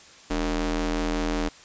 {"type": "ring-modulated tone", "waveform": "sawtooth", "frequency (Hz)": 164.81, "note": "E3", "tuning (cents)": 0, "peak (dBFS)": -17, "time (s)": [0.3, 1.49], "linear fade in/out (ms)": 10, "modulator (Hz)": 125, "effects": ["white hiss -49 dBFS RMS until 1.64 s", "resampled to 16000 Hz"]}